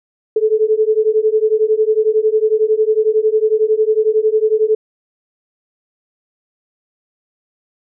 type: beating tone pair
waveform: sine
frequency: 429 / 440 Hz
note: A4 / A4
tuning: -44 / 0 cents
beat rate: 11 Hz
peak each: -14 dBFS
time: 0.36-4.75 s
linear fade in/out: 5 ms
effects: none

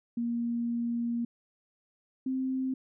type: tone pair in turn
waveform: sine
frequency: 235.6 / 261.4 Hz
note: A#3 / C4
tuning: +19 / -1 cents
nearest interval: major second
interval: 180 cents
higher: second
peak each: -28 dBFS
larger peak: neither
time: 0.17-1.25 / 2.26-2.74 s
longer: first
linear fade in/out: 5 ms
effects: none

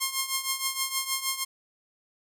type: tone with tremolo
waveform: 5% pulse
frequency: 1067 Hz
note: C6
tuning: 34 cents sharp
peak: -12 dBFS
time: 0-1.45 s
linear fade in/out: 20 ms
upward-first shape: triangle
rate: 6.4 Hz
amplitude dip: 80%
effects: none

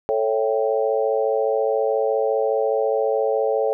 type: chord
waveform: sine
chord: A dominant seventh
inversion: none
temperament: equal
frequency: 440 / 554.4 / 659.3 / 784 Hz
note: A4 / C#5 / E5 / G5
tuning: 0 / 0 / 0 / 0 cents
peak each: -21 / -22 / -27 / -27 dBFS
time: 0.09-3.73 s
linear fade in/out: 0 ms
effects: none

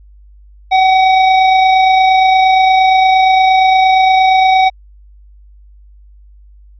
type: tone with amplitude modulation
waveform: square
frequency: 756 Hz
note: F#5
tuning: 37 cents sharp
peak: -6 dBFS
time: 0.71-4.7 s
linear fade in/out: 20 ms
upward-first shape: sine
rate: 28.6 Hz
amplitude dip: 25%
effects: added 50 Hz sine -38 dBFS peak until 6.79 s + resampled to 11025 Hz

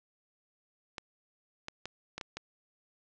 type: clicks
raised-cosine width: 0.2 ms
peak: -21 dBFS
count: 6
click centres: 0.982 / 1.684 / 1.856 / 2.18 / 2.212 / 2.37 s
effects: low-pass 7000 Hz 12 dB/octave

